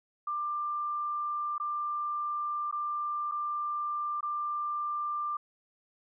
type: tone with dropouts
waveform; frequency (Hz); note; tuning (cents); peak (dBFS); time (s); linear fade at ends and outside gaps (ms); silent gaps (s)
sine; 1188; D6; +20; -30; 0.27-5.37; 5; 1.581-1.599 / 2.713-2.725 / 3.314-3.319 / 4.208-4.228
effects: none